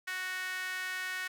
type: tone with high-pass filter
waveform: sawtooth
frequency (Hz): 370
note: F#4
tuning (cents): 0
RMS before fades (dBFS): -37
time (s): 0.07-1.28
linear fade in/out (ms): 10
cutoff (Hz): 1700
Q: 4.1
effects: none